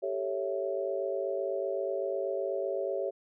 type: chord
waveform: sine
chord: A dominant seventh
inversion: third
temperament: equal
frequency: 392 / 440 / 554.4 / 659.3 Hz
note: G4 / A4 / C#5 / E5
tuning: 0 / 0 / 0 / 0 cents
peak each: -34 / -39 / -33 / -37 dBFS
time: 0.02-3.11 s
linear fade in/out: 20 ms
effects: none